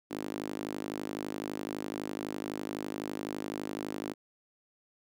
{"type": "tone with high-pass filter", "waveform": "sawtooth", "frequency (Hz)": 51.91, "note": "G#1", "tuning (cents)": 0, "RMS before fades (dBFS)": -38, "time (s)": [0.1, 4.14], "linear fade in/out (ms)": 20, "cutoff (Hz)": 290, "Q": 2.7, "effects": []}